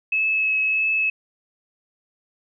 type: tone with vibrato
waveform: sine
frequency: 2588 Hz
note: E7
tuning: 32 cents flat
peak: -18 dBFS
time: 0.12-1.1 s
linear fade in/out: 5 ms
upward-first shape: triangle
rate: 1.6 Hz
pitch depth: 13 cents each way
effects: none